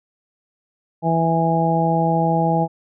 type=harmonic tone; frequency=164.81 Hz; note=E3; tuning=in tune; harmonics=1 / 2 / 3 / 4 / 5; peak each=-19 / -25 / -25 / -23 / -20 dBFS; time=1.02-2.68 s; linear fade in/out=50 ms; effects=none